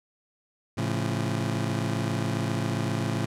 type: chord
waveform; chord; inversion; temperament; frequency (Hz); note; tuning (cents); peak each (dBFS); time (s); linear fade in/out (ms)
25% pulse; A augmented; none; just; 110 / 137.5 / 171.88; A2 / C#3 / E#3; 0 / -14 / -27; -25 / -27 / -29; 0.77-3.26; 10
effects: low-pass 10000 Hz 12 dB/octave